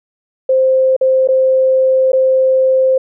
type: tone with dropouts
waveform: sine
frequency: 523.3 Hz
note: C5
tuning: in tune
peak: -8 dBFS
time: 0.49-2.98 s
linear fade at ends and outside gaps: 5 ms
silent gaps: 0.965-1.011 / 1.275-1.286 / 2.12-2.131 s
effects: none